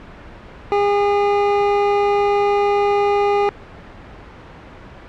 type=tone; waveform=25% pulse; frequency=406.9 Hz; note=G#4; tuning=35 cents flat; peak=-10 dBFS; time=0.72-3.49 s; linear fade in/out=0 ms; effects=pink hiss -38 dBFS RMS until 5.08 s + low-pass 2000 Hz 12 dB/octave